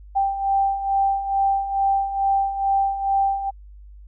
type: beating tone pair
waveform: sine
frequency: 784 / 786.3 Hz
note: G5 / G5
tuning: 0 / +5 cents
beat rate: 2.3 Hz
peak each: -25 / -19 dBFS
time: 0.15-3.51 s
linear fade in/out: 20 ms
effects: added 50 Hz sine -40 dBFS peak until 4.07 s